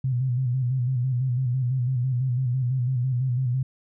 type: tone with vibrato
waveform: sine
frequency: 126.7 Hz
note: B2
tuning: 45 cents sharp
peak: -21 dBFS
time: 0.04-3.63 s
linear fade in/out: 5 ms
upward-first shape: square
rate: 6 Hz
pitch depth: 65 cents each way
effects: none